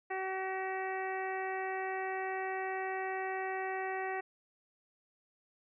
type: harmonic tone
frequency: 379.6 Hz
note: F#4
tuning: 44 cents sharp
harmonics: 1 / 2 / 3 / 4 / 5 / 6 / 7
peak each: -39 / -38 / -47 / -47 / -41 / -49 / -52 dBFS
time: 0.1-4.21 s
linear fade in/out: 10 ms
effects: none